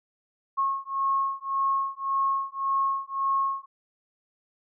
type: beating tone pair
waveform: sine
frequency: 1088 / 1089.8 Hz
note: C#6 / C#6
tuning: -33 / -30 cents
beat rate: 1.8 Hz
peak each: -27 dBFS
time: 0.57-3.66 s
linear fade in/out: 20 ms
effects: none